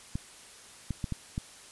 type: clicks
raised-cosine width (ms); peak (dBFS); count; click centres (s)
5; -19; 5; 0.155 / 0.907 / 1.042 / 1.123 / 1.379
effects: white hiss -51 dBFS RMS until 1.71 s + resampled to 24000 Hz